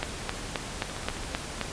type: two click trains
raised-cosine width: 0.3 ms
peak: -22 / -11 dBFS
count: 7 / 7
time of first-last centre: 0.83-1.235 / 0.03-1.613 s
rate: 14.8 / 3.79 Hz
effects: pink hiss -37 dBFS RMS until 1.72 s + resampled to 22050 Hz